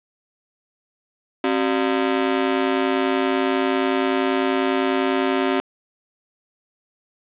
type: ring-modulated tone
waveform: sawtooth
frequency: 324.2 Hz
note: E4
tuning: 29 cents flat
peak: -11 dBFS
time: 1.44-5.6 s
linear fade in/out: 0 ms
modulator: 55.1 Hz
effects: resampled to 8000 Hz + 7-bit